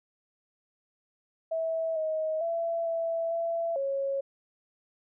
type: tone with pitch steps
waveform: sine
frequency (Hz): 651 / 630 / 670 / 663 / 670 / 549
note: E5 / D#5 / E5 / E5 / E5 / C#5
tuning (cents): -22 / +21 / +28 / +10 / +28 / -17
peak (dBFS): -27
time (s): 1.51-4.21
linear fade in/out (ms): 10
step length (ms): 450
effects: none